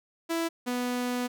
sawtooth tone pair in turn, 331.6 / 246.8 Hz, E4 / B3, +10 / -1 cents, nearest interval perfect fourth, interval 511 cents, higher first, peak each -23 / -24 dBFS, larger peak first, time 0.29-0.49 / 0.66-1.28 s, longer second, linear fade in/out 20 ms, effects none

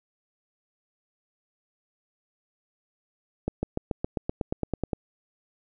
accelerating click train, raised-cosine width 2 ms, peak -13 dBFS, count 13, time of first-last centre 3.48-4.932 s, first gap 150 ms, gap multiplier 0.96, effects none

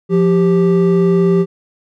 triangle tone pair together, 174.61 / 392.4 Hz, F3 / G4, 0 / +2 cents, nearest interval octave + major second, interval 1402 cents, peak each -10 dBFS, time 0.09-1.46 s, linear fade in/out 50 ms, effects none

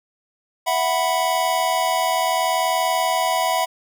square chord, E suspended second, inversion none, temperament equal, 659.3 / 740 / 987.8 Hz, E5 / F#5 / B5, 0 / 0 / 0 cents, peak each -24 / -23 / -23 dBFS, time 0.66-3.66 s, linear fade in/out 20 ms, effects none

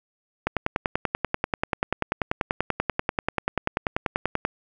click train, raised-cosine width 0.5 ms, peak -7 dBFS, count 42, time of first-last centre 0.47-4.451 s, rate 10.3 Hz, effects none

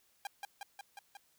sawtooth tone with echo, 803 Hz, G5, 41 cents sharp, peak -34 dBFS, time 0.25-0.27 s, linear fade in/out 2 ms, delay 180 ms, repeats 5, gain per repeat -2 dB, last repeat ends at 1.17 s, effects white hiss -71 dBFS RMS until 1.38 s

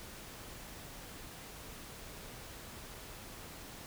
silence, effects pink hiss -49 dBFS RMS until 3.86 s

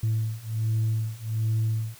sine beating tone pair, 110 / 111.3 Hz, A2 / A2, 0 / +20 cents, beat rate 1.3 Hz, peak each -26 / -25 dBFS, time 0.03-1.95 s, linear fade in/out 5 ms, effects tanh soft clip ceiling -19 dBFS + white hiss -50 dBFS RMS until 1.99 s

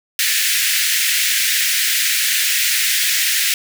pink high-pass noise, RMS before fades -17 dBFS, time 0.19-3.54 s, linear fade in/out 2 ms, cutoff 1700 Hz, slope 48 dB/octave, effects none

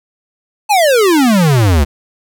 square exponential sweep, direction down, 880 to 67 Hz, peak -8 dBFS, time 0.69-1.85 s, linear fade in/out 20 ms, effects none

